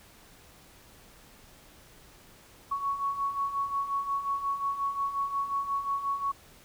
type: beating tone pair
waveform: sine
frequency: 1108.7 / 1114.3 Hz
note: C#6 / C#6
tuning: 0 / +9 cents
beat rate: 5.6 Hz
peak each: -35 / -29 dBFS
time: 2.71-6.32 s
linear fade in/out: 10 ms
effects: pink hiss -55 dBFS RMS until 6.64 s